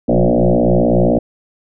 sine tone with frequency modulation, 181 Hz, F#3, 38 cents flat, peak -9 dBFS, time 0.08-1.19 s, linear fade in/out 10 ms, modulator 59.7 Hz, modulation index 7.8, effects none

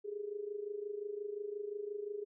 sine tone with amplitude modulation, 412.8 Hz, G#4, 10 cents flat, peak -35 dBFS, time 0.04-2.25 s, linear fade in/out 20 ms, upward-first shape sine, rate 25.7 Hz, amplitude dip 75%, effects none

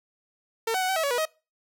sawtooth tone with pitch steps, 453 / 751 / 742 / 763 / 645 / 564 / 486.6 / 630 Hz, A#4 / F#5 / F#5 / G5 / E5 / C#5 / B4 / D#5, -50 / +26 / +5 / -47 / -38 / +30 / -26 / +21 cents, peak -20 dBFS, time 0.67-1.254 s, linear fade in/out 5 ms, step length 73 ms, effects noise-tail reverb RT60 0.3 s tail -23 dB re dry

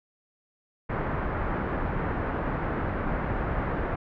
pink low-pass noise, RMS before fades -29 dBFS, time 0.89-3.96 s, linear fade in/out 10 ms, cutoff 1700 Hz, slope 24 dB/octave, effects none

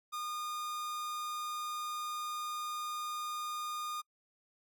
45% pulse tone, 1220 Hz, D#6, 34 cents flat, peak -37 dBFS, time 0.12-4.02 s, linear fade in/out 20 ms, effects noise-tail reverb RT60 0.1 s tail -26 dB re dry

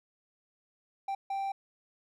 triangle tone bursts at uneven times, 784 Hz, G5, in tune, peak -29 dBFS, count 2, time 1.08-1.15 / 1.3-1.52 s, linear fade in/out 5 ms, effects none

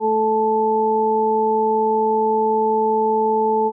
harmonic tone, 218.7 Hz, A3, 10 cents flat, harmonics 1 / 2 / 4, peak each -26 / -18 / -18 dBFS, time 0-3.72 s, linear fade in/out 50 ms, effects none

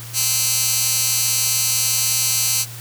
15% pulse tone with high-pass filter, 261.6 Hz, C4, in tune, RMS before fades -19 dBFS, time 0.13-2.66 s, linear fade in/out 50 ms, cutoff 6000 Hz, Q 0.92, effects added 117 Hz sine -34 dBFS peak until 2.8 s + white hiss -37 dBFS RMS until 2.8 s

